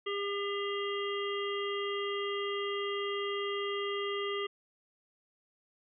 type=harmonic tone; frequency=402.6 Hz; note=G4; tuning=46 cents sharp; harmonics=1 / 3 / 5 / 7 / 8; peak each=-34 / -39 / -41 / -42 / -43 dBFS; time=0.06-4.47 s; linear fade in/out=10 ms; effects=none